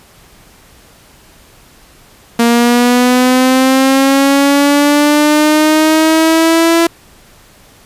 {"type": "linear sweep", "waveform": "sawtooth", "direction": "up", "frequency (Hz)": [233, 336.2], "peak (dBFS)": -3, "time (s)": [2.39, 6.87], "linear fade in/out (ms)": 5, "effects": ["pink hiss -43 dBFS RMS until 7.85 s", "resampled to 32000 Hz"]}